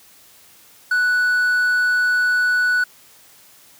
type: tone with quantisation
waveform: triangle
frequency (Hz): 1480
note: F#6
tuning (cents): 0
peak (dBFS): -13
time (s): 0.91-2.84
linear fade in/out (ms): 5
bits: 7
effects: white hiss -49 dBFS RMS until 3.79 s + high-pass 60 Hz 12 dB/octave